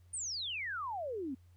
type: exponential sweep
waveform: sine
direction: down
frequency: 9250 to 246.5 Hz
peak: -36 dBFS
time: 0.13-1.35 s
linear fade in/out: 10 ms
effects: added 88 Hz sine -58 dBFS peak until 1.56 s + pink hiss -75 dBFS RMS until 1.56 s